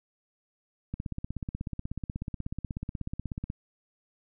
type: click train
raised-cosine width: 5 ms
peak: -21 dBFS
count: 43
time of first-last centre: 0.94-3.501 s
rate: 16.4 Hz
effects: none